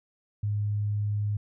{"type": "tone", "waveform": "sine", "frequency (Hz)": 103.83, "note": "G#2", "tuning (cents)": 0, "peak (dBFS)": -25, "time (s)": [0.43, 1.37], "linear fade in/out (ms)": 5, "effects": []}